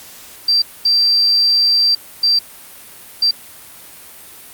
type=tone bursts at uneven times; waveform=sine; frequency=4699 Hz; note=D8; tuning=in tune; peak=-10 dBFS; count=4; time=0.48-0.62 / 0.85-1.95 / 2.23-2.39 / 3.22-3.31 s; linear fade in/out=5 ms; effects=white hiss -38 dBFS RMS until 4.53 s + Opus 48 kbps